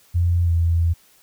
sine tone with pitch glide, 86.7 to 84.04 Hz, F2 to E2, -12 to +34 cents, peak -15 dBFS, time 0.14-0.94 s, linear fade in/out 20 ms, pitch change -54 cents, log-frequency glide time 0.44-0.51 s, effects white hiss -55 dBFS RMS until 1.22 s

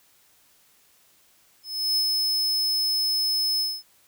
45% pulse tone with ADSR envelope, 5200 Hz, E8, 24 cents flat, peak -20 dBFS, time 1.63-3.83 s, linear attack 340 ms, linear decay 67 ms, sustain -2 dB, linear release 230 ms, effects white hiss -60 dBFS RMS until 4.07 s

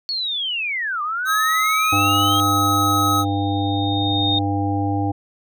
sine linear two-way sweep, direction down then up, 4435 to 1171 to 3233 Hz, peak -21 dBFS, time 0.09-2.4 s, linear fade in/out 0 ms, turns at 1.02 s
square tone, 1276 Hz, D#6, 43 cents sharp, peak -18 dBFS, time 1.25-3.25 s, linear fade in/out 50 ms
harmonic tone, 99.9 Hz, G2, 33 cents sharp, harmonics 1 / 3 / 5 / 7 / 8, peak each -22 / -22 / -33 / -32 / -25 dBFS, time 1.92-5.12 s, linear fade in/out 10 ms
sine tone with exponential growth, 3689 Hz, A#7, 19 cents flat, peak -17 dBFS, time 2.22-4.39 s, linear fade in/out 5 ms, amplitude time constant 470 ms
effects none

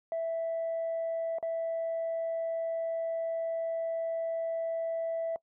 sine tone with dropouts, 659.3 Hz, E5, in tune, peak -28 dBFS, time 0.12-5.36 s, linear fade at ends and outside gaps 1 ms, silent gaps 1.385-1.427 s, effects noise-tail reverb RT60 0.1 s tail -23 dB re dry + tanh soft clip ceiling -27 dBFS

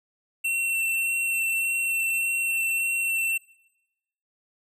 square tone with vibrato, 2707 Hz, E7, 45 cents sharp, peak -24 dBFS, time 0.44-3.38 s, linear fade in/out 10 ms, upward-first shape sine, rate 1.7 Hz, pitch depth 10 cents each way, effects noise-tail reverb RT60 1.0 s tail -23 dB re dry

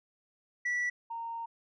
sine tone pair in turn, 1955 / 922.6 Hz, B6 / A#5, -18 / -18 cents, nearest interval octave + minor second, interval 1300 cents, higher first, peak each -26 / -35 dBFS, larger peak first, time 0.65-0.9 / 1.1-1.46 s, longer second, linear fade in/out 10 ms, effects tanh soft clip ceiling -28 dBFS

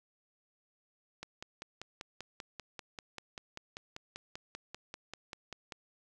click train, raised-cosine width 0.2 ms, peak -25 dBFS, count 24, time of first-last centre 1.23-5.722 s, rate 5.12 Hz, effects none

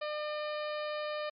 harmonic tone with a mistuned harmonic, 602 Hz, D5, 43 cents sharp, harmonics 1 / 2 / 3 / 4 / 5 / 6 / 7 / 8, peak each -35 / -41 / -45 / -47 / -49 / -51 / -52 / -53 dBFS, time 0.01-1.3 s, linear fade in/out 10 ms, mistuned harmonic 6, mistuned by +57 cents, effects MP3 64 kbps

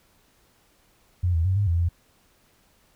sine tone with pitch steps, 89.1 / 82 / 94.1 / 101.8 / 84.7 / 85.7 Hz, F2 / E2 / F#2 / G#2 / E2 / F2, +35 / -9 / +30 / -34 / +48 / -32 cents, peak -19 dBFS, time 1.23-1.89 s, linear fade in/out 10 ms, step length 110 ms, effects pink hiss -62 dBFS RMS until 2.95 s

